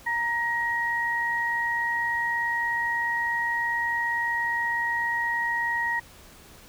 sine tone pair together, 932.3 / 1891.7 Hz, A#5 / A#6, 0 / +25 cents, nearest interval octave, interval 1225 cents, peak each -29 / -25 dBFS, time 0.06-6 s, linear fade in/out 10 ms, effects pink hiss -50 dBFS RMS until 6.68 s

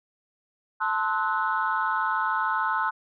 sine chord, F# half-diminished seventh, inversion first, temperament equal with one note detuned, 880 / 1046.5 / 1292.9 / 1480 Hz, A5 / C6 / E6 / F#6, 0 / 0 / -34 / 0 cents, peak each -28 dBFS, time 0.8-2.91 s, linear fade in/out 20 ms, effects tanh soft clip ceiling -14 dBFS

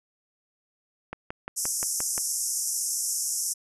click train, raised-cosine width 0.5 ms, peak -18 dBFS, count 7, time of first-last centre 1.13-2.179 s, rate 5.72 Hz
pink band-pass noise, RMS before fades -29 dBFS, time 1.56-3.54 s, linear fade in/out 20 ms, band 5400 to 12000 Hz, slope 96 dB/octave
effects none

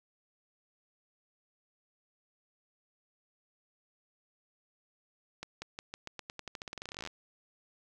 accelerating click train, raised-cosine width 0.2 ms, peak -23 dBFS, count 27, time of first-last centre 5.43-7.074 s, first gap 190 ms, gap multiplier 0.89, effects none

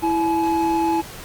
triangle tone pair together, 330.6 / 852 Hz, E4 / G#5, +5 / +44 cents, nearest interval octave + major third, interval 1639 cents, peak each -18 dBFS, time 0.02-1.02 s, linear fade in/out 20 ms, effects pink hiss -37 dBFS RMS until 1.24 s + Opus 32 kbps

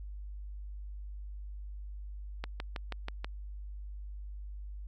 click train, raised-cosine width 0.3 ms, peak -21 dBFS, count 6, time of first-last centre 2.44-3.245 s, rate 6.21 Hz, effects added 50 Hz sine -40 dBFS peak until 4.87 s + AAC 64 kbps

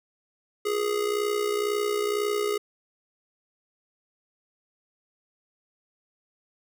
square tone with amplitude modulation, 415.3 Hz, G#4, in tune, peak -22 dBFS, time 0.65-2.58 s, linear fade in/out 10 ms, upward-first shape sine, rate 62 Hz, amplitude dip 65%, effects none

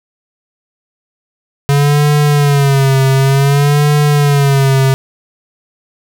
square tone with vibrato, 140.7 Hz, C#3, 26 cents sharp, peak -8 dBFS, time 1.69-4.94 s, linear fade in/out 0 ms, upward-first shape sine, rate 0.55 Hz, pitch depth 84 cents each way, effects none

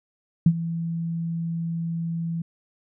sine tone with ADSR envelope, 166.6 Hz, E3, 19 cents sharp, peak -10 dBFS, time 0.46-2.42 s, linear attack 4 ms, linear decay 59 ms, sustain -15 dB, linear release 5 ms, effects none

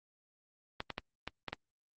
clicks, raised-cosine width 0.3 ms, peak -20 dBFS, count 6, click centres 0.804 / 0.903 / 0.981 / 1.276 / 1.483 / 1.53 s, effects Opus 24 kbps

